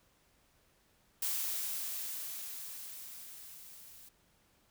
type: noise with level ramp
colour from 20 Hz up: blue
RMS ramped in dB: -34 to -55 dBFS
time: 1.22-4.09 s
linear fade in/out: 5 ms
effects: pink hiss -70 dBFS RMS until 4.7 s